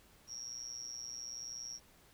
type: tone with amplitude modulation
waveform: sine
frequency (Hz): 5610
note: F8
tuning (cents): +7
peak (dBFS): -38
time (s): 0.27-1.8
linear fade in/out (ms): 50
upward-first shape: sine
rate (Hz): 121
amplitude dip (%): 100
effects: pink hiss -64 dBFS RMS until 2.13 s